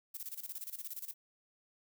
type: noise with tremolo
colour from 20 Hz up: violet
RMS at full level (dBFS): -42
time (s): 0.14-1.14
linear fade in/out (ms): 10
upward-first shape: square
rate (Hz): 17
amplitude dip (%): 80
effects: none